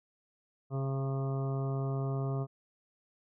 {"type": "harmonic tone with a mistuned harmonic", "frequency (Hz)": 135.5, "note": "C#3", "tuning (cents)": -39, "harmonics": [1, 2, 3, 4, 5, 6, 7, 8, 9], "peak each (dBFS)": [-31, -43, -40, -49, -43, -56, -54, -50, -49], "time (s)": [0.7, 2.47], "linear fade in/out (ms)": 50, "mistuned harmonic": 4, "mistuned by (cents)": -15, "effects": []}